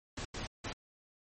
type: noise bursts at uneven times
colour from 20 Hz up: pink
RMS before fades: -40 dBFS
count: 3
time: 0.17-0.25 / 0.34-0.47 / 0.64-0.73 s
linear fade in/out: 5 ms
effects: MP3 32 kbps